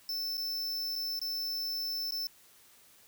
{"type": "tone with dropouts", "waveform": "square", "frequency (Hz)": 5300, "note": "E8", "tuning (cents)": 9, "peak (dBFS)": -33, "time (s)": [0.09, 2.27], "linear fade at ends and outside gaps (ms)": 1, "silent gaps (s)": [[0.371, 0.378], [0.955, 0.96], [1.192, 1.215], [2.109, 2.121]], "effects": ["white hiss -60 dBFS RMS until 3.07 s"]}